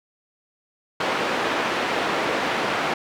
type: band-pass noise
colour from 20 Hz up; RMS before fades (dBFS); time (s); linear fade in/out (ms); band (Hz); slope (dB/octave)
pink; -24; 1-2.94; 5; 350 to 2600; 12
effects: none